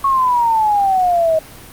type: exponential sweep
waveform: sine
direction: down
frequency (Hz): 1108.7 to 628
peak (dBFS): -11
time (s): 0.04-1.39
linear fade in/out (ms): 5
effects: pink hiss -37 dBFS RMS until 1.72 s + Opus 32 kbps